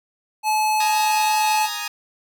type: tone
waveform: square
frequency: 860 Hz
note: A5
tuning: 40 cents flat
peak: -18 dBFS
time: 0.43-1.69 s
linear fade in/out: 50 ms
type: chord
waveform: 10% pulse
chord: Ab suspended second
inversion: none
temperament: equal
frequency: 830.6 / 932.3 / 1244.5 Hz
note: Ab5 / Bb5 / Eb6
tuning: 0 / 0 / 0 cents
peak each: -22 dBFS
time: 0.8-1.88 s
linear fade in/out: 5 ms
effects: none

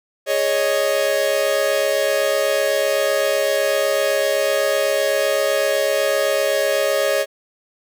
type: chord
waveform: 45% pulse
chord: Ab suspended fourth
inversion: none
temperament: equal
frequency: 415.3 / 554.4 / 622.3 Hz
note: Ab4 / Db5 / Eb5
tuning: 0 / 0 / 0 cents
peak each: -25 / -19 / -21 dBFS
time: 0.26-7.26 s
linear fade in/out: 50 ms
effects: none

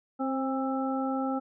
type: harmonic tone with a mistuned harmonic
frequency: 264.7 Hz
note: C4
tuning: 20 cents sharp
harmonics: 1 / 2 / 3 / 5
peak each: -29 / -35 / -34 / -37 dBFS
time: 0.19-1.4 s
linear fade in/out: 20 ms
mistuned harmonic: 3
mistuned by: +26 cents
effects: none

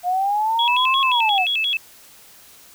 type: linear two-way sweep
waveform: sine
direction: up then down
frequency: 703 to 1090 to 703 Hz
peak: -17 dBFS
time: 0.03-1.46 s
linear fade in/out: 50 ms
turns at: 1.01 s
type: tone with vibrato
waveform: sine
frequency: 2960 Hz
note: F#7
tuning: in tune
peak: -18 dBFS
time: 0.59-1.77 s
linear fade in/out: 2 ms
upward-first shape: square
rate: 5.7 Hz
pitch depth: 210 cents each way
effects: white hiss -47 dBFS RMS until 2.74 s

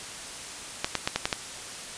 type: clicks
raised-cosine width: 0.2 ms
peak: -7 dBFS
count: 6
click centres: 0.845 / 0.953 / 1.075 / 1.16 / 1.255 / 1.328 s
effects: white hiss -39 dBFS RMS until 1.97 s + resampled to 22050 Hz

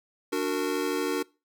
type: chord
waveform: square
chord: D augmented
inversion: none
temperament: just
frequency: 293.7 / 367.1 / 458.9 Hz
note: D4 / F#4 / A#4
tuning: 0 / -14 / -27 cents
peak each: -31 dBFS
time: 0.32-1.23 s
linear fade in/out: 10 ms
effects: noise-tail reverb RT60 0.3 s tail -23 dB re dry

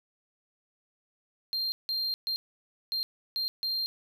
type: tone bursts at uneven times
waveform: triangle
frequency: 4186 Hz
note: C8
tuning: in tune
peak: -27 dBFS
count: 6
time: 1.53-1.72 / 1.89-2.14 / 2.27-2.36 / 2.92-3.03 / 3.36-3.48 / 3.63-3.86 s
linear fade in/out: 0 ms
effects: none

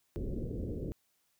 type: low-pass noise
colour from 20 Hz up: pink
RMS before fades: -37 dBFS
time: 0.16-0.92 s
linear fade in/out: 0 ms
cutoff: 500 Hz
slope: 48 dB/octave
effects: white hiss -75 dBFS RMS until 1.39 s

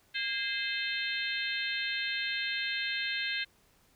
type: harmonic tone with a mistuned harmonic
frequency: 520 Hz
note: C5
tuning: 11 cents flat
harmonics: 3 / 4 / 5 / 6 / 7 / 8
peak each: -36 / -37 / -38 / -39 / -39 / -40 dBFS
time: 0.14-3.45 s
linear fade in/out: 20 ms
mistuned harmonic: 3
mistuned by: +66 cents
effects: pink hiss -66 dBFS RMS until 3.95 s

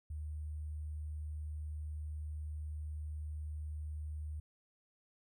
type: tone with sample-and-hold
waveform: sine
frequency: 76 Hz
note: D#2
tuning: 40 cents flat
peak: -39 dBFS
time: 0.1-4.4 s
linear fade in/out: 5 ms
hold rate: 8820 Hz
effects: none

